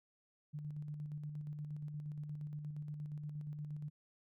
sine tone with tremolo, 149.1 Hz, D3, 27 cents sharp, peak -40 dBFS, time 0.53-3.9 s, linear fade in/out 20 ms, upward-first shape square, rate 8.5 Hz, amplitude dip 35%, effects none

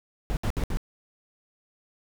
brown noise bursts, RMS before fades -26 dBFS, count 4, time 0.3-0.771 s, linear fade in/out 0 ms, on 69 ms, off 65 ms, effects none

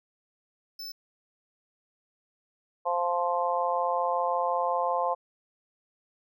square tone, 5274 Hz, E8, in tune, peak -37 dBFS, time 0.79-0.92 s, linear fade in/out 5 ms
harmonic tone, 174.61 Hz, F3, in tune, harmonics 3 / 4 / 5 / 6, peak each -30 / -30 / -30 / -30 dBFS, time 2.85-5.15 s, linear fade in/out 20 ms
effects none

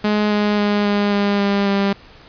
sawtooth tone with pitch steps, 210 / 208.1 / 206.2 / 204.3 / 202.4 / 200.5 / 198.67 Hz, G#3 / G#3 / G#3 / G#3 / G#3 / G3 / G3, +19 / +4 / -12 / -28 / -44 / +39 / +23 cents, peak -11 dBFS, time 0.04-1.93 s, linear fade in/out 5 ms, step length 270 ms, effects pink hiss -44 dBFS RMS until 2.28 s + resampled to 11025 Hz

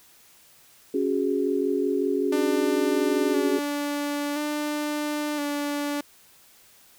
sine chord, C# suspended fourth, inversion none, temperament equal, 277.2 / 370 / 415.3 Hz, C#4 / F#4 / G#4, 0 / 0 / 0 cents, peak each -26 dBFS, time 0.94-3.59 s, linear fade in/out 5 ms
sawtooth tone with vibrato, 293.7 Hz, D4, in tune, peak -22 dBFS, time 2.32-6.01 s, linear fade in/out 5 ms, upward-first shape square, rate 0.49 Hz, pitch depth 24 cents each way
effects white hiss -55 dBFS RMS until 6.98 s

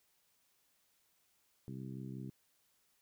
harmonic tone, 65.41 Hz, C2, in tune, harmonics 2 / 3 / 4 / 5 / 6, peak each -45 / -47 / -51 / -53 / -57 dBFS, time 1.68-2.3 s, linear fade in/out 0 ms, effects white hiss -75 dBFS RMS until 3.01 s

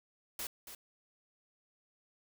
white noise with echo, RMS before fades -40 dBFS, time 0.39-0.47 s, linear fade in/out 2 ms, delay 280 ms, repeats 1, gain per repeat -9 dB, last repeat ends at 0.75 s, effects none

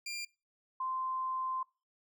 20% pulse / sine tone pair in turn, 2388 / 1040 Hz, D7 / C6, +28 / -11 cents, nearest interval octave + major second, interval 1439 cents, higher first, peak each -33 / -33 dBFS, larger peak neither, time 0.06-0.25 / 0.8-1.63 s, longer second, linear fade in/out 5 ms, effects noise-tail reverb RT60 0.3 s tail -23 dB re dry

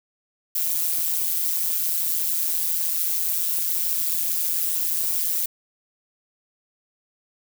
violet noise with amplitude modulation, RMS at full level -20 dBFS, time 0.55-5.46 s, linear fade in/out 5 ms, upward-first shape sine, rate 167 Hz, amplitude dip 85%, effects none

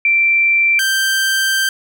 sine / sawtooth tone pair in turn, 2349 / 1567.8 Hz, D7 / G6, 0 / 0 cents, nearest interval perfect fifth, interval 700 cents, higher first, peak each -10 dBFS, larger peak neither, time 0.05-0.79 / 0.79-1.69 s, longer second, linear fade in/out 2 ms, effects none

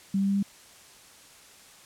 sine tone with pitch steps, 195.3 / 196.66 / 198.03 / 199.4 Hz, G3 / G3 / G3 / G3, -6 / +6 / +18 / +30 cents, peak -22 dBFS, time 0.14-0.428 s, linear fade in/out 5 ms, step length 72 ms, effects white hiss -52 dBFS RMS until 1.85 s + low-pass 10000 Hz 12 dB/octave

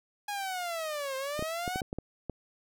sawtooth linear two-way sweep, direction down then up, 830.6 to 523.3 to 767 Hz, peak -29 dBFS, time 0.28-1.81 s, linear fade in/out 5 ms, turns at 1.16 s
clicks, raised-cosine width 2 ms, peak -21 dBFS, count 8, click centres 1.393 / 1.425 / 1.678 / 1.759 / 1.818 / 1.929 / 1.986 / 2.297 s
effects none

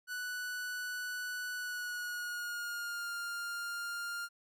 45% pulse tone with pitch glide, 1482 to 1402.9 Hz, F#6 to F6, +2 to +7 cents, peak -37 dBFS, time 0.07-4.29 s, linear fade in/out 50 ms, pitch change -95 cents, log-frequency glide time 1.55-3.11 s, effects none

